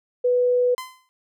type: tone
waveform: sine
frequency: 493.9 Hz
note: B4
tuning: in tune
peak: -16 dBFS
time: 0.24-0.75 s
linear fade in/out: 10 ms
type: tone with exponential decay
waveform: sawtooth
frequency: 1028 Hz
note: C6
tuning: 31 cents flat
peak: -24 dBFS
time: 0.78-1.09 s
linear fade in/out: 0 ms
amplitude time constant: 66 ms
effects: none